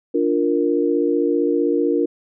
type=chord; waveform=sine; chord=Bb major; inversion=first; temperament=equal; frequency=293.7 / 349.2 / 466.2 Hz; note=D4 / F4 / Bb4; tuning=0 / 0 / 0 cents; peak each=-20 dBFS; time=0.14-2.06 s; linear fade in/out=10 ms; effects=none